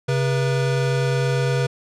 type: tone pair together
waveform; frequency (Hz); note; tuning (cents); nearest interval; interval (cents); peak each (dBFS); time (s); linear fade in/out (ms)
square; 134.8 / 484.7; C#3 / B4; -48 / -32; octave + minor seventh; 2216; -20 / -25; 0.08-1.67; 10
effects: low-pass 7000 Hz 12 dB/octave